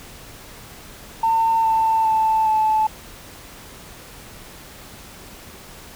sine tone with pitch steps, 903 / 891.6 / 880.3 / 869.2 Hz, A5 / A5 / A5 / A5, +45 / +23 / +1 / -21 cents, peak -14 dBFS, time 1.23-2.87 s, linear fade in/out 5 ms, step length 410 ms, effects tanh soft clip ceiling -10 dBFS + pink hiss -41 dBFS RMS until 5.95 s

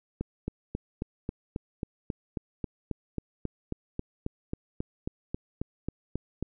click train, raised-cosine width 3 ms, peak -18 dBFS, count 24, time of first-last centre 0.21-6.426 s, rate 3.7 Hz, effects none

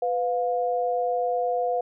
sine tone pair together, 499.4 / 707.6 Hz, B4 / F5, +19 / +23 cents, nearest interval tritone, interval 604 cents, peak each -25 dBFS, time 0.02-1.81 s, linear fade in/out 5 ms, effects none

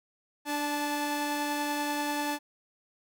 sawtooth tone pair together, 293.7 / 870.8 Hz, D4 / A5, 0 / -18 cents, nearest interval octave + perfect fifth, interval 1882 cents, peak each -28 / -28 dBFS, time 0.45-2.39 s, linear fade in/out 50 ms, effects none

